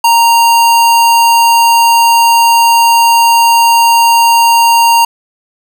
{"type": "tone", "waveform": "square", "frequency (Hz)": 930, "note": "A#5", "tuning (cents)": -4, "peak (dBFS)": -5, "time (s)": [0.04, 5.05], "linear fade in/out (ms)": 5, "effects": []}